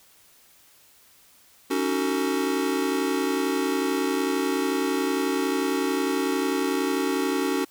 square chord, D# half-diminished seventh, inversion third, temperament just, 280 / 311.1 / 373.4 / 448 Hz, C#4 / D#4 / F#4 / A4, +18 / 0 / +16 / +31 cents, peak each -27 / -32 / -28 / -32 dBFS, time 1.7-7.65 s, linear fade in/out 10 ms, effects white hiss -56 dBFS RMS until 7.7 s

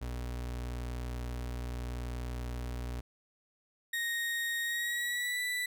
35% pulse tone, 60.8 Hz, B1, 26 cents flat, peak -34 dBFS, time 0.01-3.01 s, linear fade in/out 10 ms
35% pulse tone with pitch glide, 1864.7 to 1975.6 Hz, A#6 to B6, 0 to 0 cents, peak -30 dBFS, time 3.93-5.66 s, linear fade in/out 5 ms, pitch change +100 cents, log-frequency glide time 4.62-5.4 s
effects none

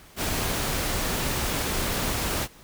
pink noise, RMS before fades -27 dBFS, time 0.16-2.48 s, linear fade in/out 50 ms, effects pink hiss -51 dBFS RMS until 2.63 s

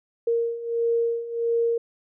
sine beating tone pair, 464.2 / 465.7 Hz, A#4 / A#4, -7 / -2 cents, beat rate 1.5 Hz, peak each -27 / -23 dBFS, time 0.27-1.78 s, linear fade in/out 5 ms, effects none

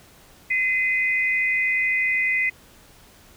sine tone pair together, 2043 / 2487 Hz, C7 / D#7, -42 / -1 cents, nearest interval minor third, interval 341 cents, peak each -20 / -25 dBFS, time 0.5-2.5 s, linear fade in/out 10 ms, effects pink hiss -51 dBFS RMS until 3.36 s

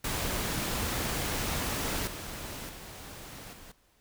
pink noise with level steps, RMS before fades -32 / -40 / -45 / -50 dBFS, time 0.04-3.72 s, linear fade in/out 5 ms, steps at 2.07 / 2.69 / 3.53 s, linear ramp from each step 2 ms, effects pink hiss -67 dBFS RMS until 4 s

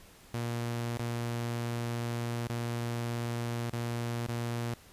sawtooth tone with dropouts, 118.2 Hz, A#2, 24 cents sharp, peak -28 dBFS, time 0.34-4.74 s, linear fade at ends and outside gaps 0 ms, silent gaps 0.971-0.995 / 2.472-2.498 / 3.698-3.731 / 4.264-4.287 s, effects pink hiss -56 dBFS RMS until 4.92 s + resampled to 32000 Hz

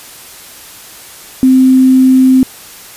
sine tone with quantisation, 260 Hz, C4, 11 cents flat, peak -3 dBFS, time 1.43-2.43 s, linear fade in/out 0 ms, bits 5, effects white hiss -33 dBFS RMS until 2.96 s + resampled to 32000 Hz

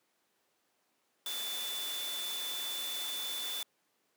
sine tone in noise, 3500 Hz, A7, 10 cents flat, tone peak -37 dBFS, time 1.26-3.63 s, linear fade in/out 2 ms, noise white, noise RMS -41 dBFS, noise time 1.26-3.63 s, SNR +1 dB, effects pink hiss -75 dBFS RMS until 4.16 s + high-pass 300 Hz 12 dB/octave

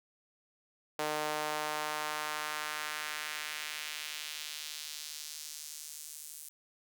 sawtooth tone with high-pass filter sweep, 151.9 Hz, D#3, 41 cents flat, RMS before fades -39 dBFS, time 0.99-6.49 s, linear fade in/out 0 ms, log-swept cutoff 560 to 9100 Hz, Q 1.2, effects none

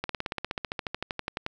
slowing click train, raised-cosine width 0.3 ms, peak -14 dBFS, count 21, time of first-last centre 0.04-1.464 s, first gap 53 ms, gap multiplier 1.03, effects none

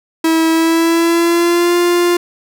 45% pulse tone with pitch glide, 324.4 to 349.7 Hz, E4 to F4, -28 to +2 cents, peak -10 dBFS, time 0.24-2.17 s, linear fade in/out 5 ms, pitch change +130 cents, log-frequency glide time 0.5-1.76 s, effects none

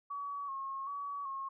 sine tone with vibrato, 1108.7 Hz, C#6, in tune, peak -37 dBFS, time 0.1-1.49 s, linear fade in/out 10 ms, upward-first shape square, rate 1.3 Hz, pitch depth 39 cents each way, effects none

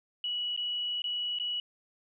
sine tone with dropouts, 2933 Hz, F#7, 16 cents flat, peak -30 dBFS, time 0.24-1.6 s, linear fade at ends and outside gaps 2 ms, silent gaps 0.564-0.575 / 1.02-1.041 / 1.387-1.398 s, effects none

